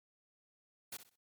white noise with echo, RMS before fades -44 dBFS, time 0.92-0.97 s, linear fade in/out 5 ms, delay 63 ms, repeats 3, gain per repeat -11 dB, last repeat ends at 1.159 s, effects high-pass 100 Hz 12 dB/octave + MP3 96 kbps

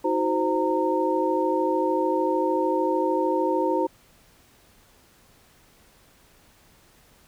sine tone cluster, 317.8 / 371.1 / 519 / 920 Hz, D#4 / F#4 / C5 / A#5, +37 / +5 / -14 / -23 cents, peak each -26 dBFS, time 0.04-3.87 s, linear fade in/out 10 ms, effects pink hiss -57 dBFS RMS until 7.27 s

